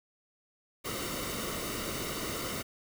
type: noise with comb filter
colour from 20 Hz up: pink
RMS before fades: -36 dBFS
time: 0.84-2.63 s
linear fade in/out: 20 ms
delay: 1.2 ms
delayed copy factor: -0.65
effects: none